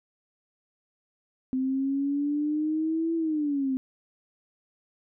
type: exponential two-way sweep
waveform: sine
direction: up then down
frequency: 258.1 to 332.6 to 258.1 Hz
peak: -24 dBFS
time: 1.53-3.77 s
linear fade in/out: 0 ms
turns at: 3.15 s
effects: none